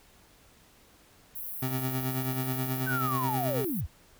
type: high-pass noise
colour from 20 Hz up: white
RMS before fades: -38 dBFS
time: 1.35-3.81 s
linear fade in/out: 10 ms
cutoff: 11000 Hz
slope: 48 dB/octave
type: tone with tremolo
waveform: 25% pulse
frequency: 130 Hz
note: C3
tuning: 11 cents flat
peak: -24 dBFS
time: 1.62-3.65 s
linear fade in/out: 5 ms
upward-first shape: sine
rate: 9.3 Hz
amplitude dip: 50%
type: linear sweep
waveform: sine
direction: down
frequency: 1552 to 46.46 Hz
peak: -29 dBFS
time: 2.86-3.87 s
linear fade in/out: 20 ms
effects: pink hiss -59 dBFS RMS until 4.19 s